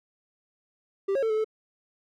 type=tone with pitch steps; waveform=triangle; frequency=392.3 / 546 / 446.6 / 432.6 / 436.4 Hz; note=G4 / C#5 / A4 / A4 / A4; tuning=+1 / -26 / +26 / -29 / -14 cents; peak=-21 dBFS; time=1.08-1.445 s; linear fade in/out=10 ms; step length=73 ms; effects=none